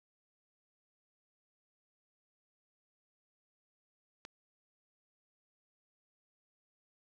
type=click; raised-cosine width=0.2 ms; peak=-28 dBFS; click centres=4.251 s; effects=none